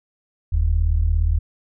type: tone pair together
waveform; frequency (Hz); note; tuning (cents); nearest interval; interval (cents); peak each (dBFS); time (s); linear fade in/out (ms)
sine; 42.25 / 79.5; E1 / D#2; +43 / +38; major seventh; 1095; -18; 0.52-1.39; 10
effects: none